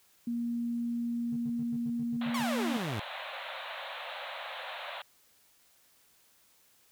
sine tone, 236.2 Hz, A#3, 23 cents sharp, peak -30 dBFS, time 0.27-2.77 s, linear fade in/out 5 ms
triangle tone bursts, 150.6 Hz, D3, 44 cents sharp, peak -38 dBFS, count 9, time 1.32-2.438 s, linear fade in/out 5 ms, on 46 ms, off 88 ms
pink band-pass noise, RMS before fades -41 dBFS, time 2.21-5.02 s, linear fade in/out 5 ms, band 530 to 4000 Hz, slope 96 dB/octave
sawtooth exponential sweep, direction down, 1174.7 to 94.9 Hz, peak -29 dBFS, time 2.34-3 s, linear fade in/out 5 ms
effects white hiss -65 dBFS RMS until 6.91 s

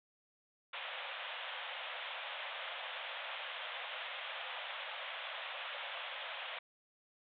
white band-pass noise, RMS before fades -44 dBFS, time 0.73-6.59 s, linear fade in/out 5 ms, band 510 to 3600 Hz, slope 96 dB/octave, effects none

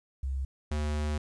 sine / square tone pair in turn, 66.8 / 75.11 Hz, C2 / D2, +36 / +39 cents, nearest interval major second, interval 203 cents, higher second, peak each -29 / -29 dBFS, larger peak neither, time 0.23-0.45 / 0.71-1.18 s, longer second, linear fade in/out 5 ms, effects resampled to 22050 Hz + 11-bit

